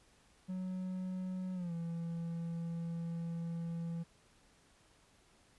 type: tone with pitch glide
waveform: triangle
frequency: 185 to 167.7 Hz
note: F#3 to E3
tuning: 0 to +30 cents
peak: -35 dBFS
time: 0.48-4.04 s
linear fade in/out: 20 ms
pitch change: -170 cents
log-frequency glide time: 1.54-1.73 s
effects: pink hiss -67 dBFS RMS until 5.58 s + resampled to 24000 Hz